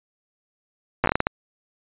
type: slowing click train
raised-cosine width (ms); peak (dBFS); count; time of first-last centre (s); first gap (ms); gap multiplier
0.5; -4; 9; 1.04-1.269; 8; 1.35
effects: resampled to 8000 Hz